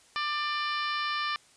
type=harmonic tone; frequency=594 Hz; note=D5; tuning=20 cents sharp; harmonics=2 / 3 / 4 / 5 / 6 / 7 / 8 / 9; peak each=-31 / -35 / -37 / -39 / -41 / -42 / -43 / -44 dBFS; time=0.16-1.36 s; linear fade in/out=0 ms; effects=white hiss -59 dBFS RMS until 1.56 s + resampled to 22050 Hz